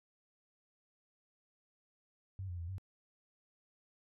sine tone with pitch steps, 95.7 / 88.1 / 84.5 / 94.9 Hz, G2 / F2 / E2 / F#2, -41 / +16 / +43 / +44 cents, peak -39 dBFS, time 2.39-2.782 s, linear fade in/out 0 ms, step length 98 ms, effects none

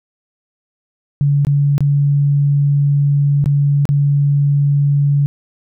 sine tone with dropouts, 142.7 Hz, D3, 49 cents flat, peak -10 dBFS, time 1.21-5.26 s, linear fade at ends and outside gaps 0 ms, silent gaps 1.449-1.469 / 1.78-1.806 / 3.442-3.459 / 3.854-3.89 s, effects none

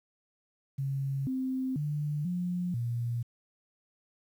sine tone with pitch steps, 136.8 / 260.3 / 148.2 / 178 / 118.8 Hz, C#3 / C4 / D3 / F3 / A#2, -23 / -9 / +16 / +33 / +33 cents, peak -29 dBFS, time 0.78-3.23 s, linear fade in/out 10 ms, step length 490 ms, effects 10-bit

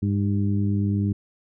harmonic tone with a mistuned harmonic, 101 Hz, G#2, 48 cents flat, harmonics 1 / 2 / 3 / 4, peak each -22 / -24 / -30 / -39 dBFS, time 0.02-1.13 s, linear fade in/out 10 ms, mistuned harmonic 4, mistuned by -45 cents, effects none

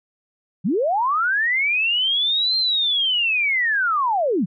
sine linear two-way sweep, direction up then down, 146 to 4186 to 146 Hz, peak -17 dBFS, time 0.64-4.46 s, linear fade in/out 20 ms, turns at 2.57 s, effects none

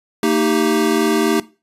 square chord, Eb major, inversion second, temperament equal with one note detuned, 227.4 / 311.1 / 392 Hz, Bb3 / Eb4 / G4, -43 / 0 / 0 cents, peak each -19 dBFS, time 0.23-1.4 s, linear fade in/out 2 ms, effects noise-tail reverb RT60 0.3 s tail -18 dB re dry + resampled to 32000 Hz

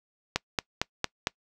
click train, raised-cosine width 0.2 ms, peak -7 dBFS, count 5, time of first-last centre 0.36-1.271 s, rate 4.39 Hz, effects noise-tail reverb RT60 0.1 s tail -25 dB re dry

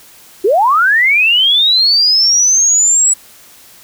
sine linear sweep, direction up, 348.7 to 7902 Hz, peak -7 dBFS, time 0.44-3.14 s, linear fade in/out 10 ms, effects white hiss -41 dBFS RMS until 3.83 s

